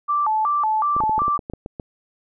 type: tone with vibrato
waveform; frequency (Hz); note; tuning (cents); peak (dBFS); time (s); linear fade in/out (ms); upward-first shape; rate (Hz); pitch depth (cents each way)
sine; 1009; B5; +37; -17; 0.08-1.38; 20; square; 2.7; 260
type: clicks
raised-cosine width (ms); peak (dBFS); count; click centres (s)
2; -17; 12; 0.965 / 1.003 / 1.037 / 1.095 / 1.18 / 1.219 / 1.281 / 1.392 / 1.499 / 1.536 / 1.661 / 1.798
effects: none